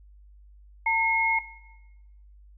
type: tone pair together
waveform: sine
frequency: 905 / 2159 Hz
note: A5 / C#7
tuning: +48 / -46 cents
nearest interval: octave + minor third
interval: 1506 cents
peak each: -24 / -23 dBFS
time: 0.86-1.39 s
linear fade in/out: 5 ms
effects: noise-tail reverb RT60 1.0 s tail -17 dB re dry + added 50 Hz sine -49 dBFS peak until 2.57 s